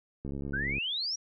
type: click train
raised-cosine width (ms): 3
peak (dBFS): -25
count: 38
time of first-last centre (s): 0.25-0.782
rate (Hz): 69.6
type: exponential sweep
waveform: sine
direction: up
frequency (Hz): 1466 to 5800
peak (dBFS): -30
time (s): 0.53-1.16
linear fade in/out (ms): 10
effects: none